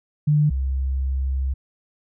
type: tone pair in turn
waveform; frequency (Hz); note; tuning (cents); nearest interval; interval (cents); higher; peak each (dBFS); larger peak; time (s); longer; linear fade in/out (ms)
sine; 149.2 / 66.46; D3 / C2; +28 / +28; octave + major second; 1400; first; -14 / -20; first; 0.27-0.5 / 0.5-1.54; second; 10
effects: none